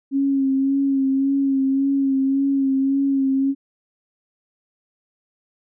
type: tone with vibrato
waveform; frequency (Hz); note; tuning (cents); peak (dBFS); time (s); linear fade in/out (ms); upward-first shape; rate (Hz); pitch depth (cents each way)
sine; 272.1; C#4; -32; -16; 0.11-3.55; 50; sine; 1.8; 28
effects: none